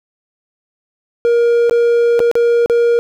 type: tone with dropouts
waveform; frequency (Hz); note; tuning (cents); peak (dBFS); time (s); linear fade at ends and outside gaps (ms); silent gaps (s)
triangle; 471.6; A#4; +20; -7; 1.25-2.99; 0; 1.696-1.71 / 2.193-2.202 / 2.314-2.354 / 2.66-2.698
effects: none